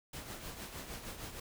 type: noise with tremolo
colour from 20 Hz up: pink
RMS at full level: -43 dBFS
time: 0.13-1.4 s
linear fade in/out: 5 ms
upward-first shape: triangle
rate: 6.5 Hz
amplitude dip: 60%
effects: none